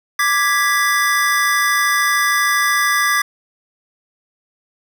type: chord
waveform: square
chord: G# diminished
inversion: second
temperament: equal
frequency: 1174.7 / 1661.2 / 1975.5 Hz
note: D6 / G#6 / B6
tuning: 0 / 0 / 0 cents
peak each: -19 dBFS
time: 0.19-3.22 s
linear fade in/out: 5 ms
effects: none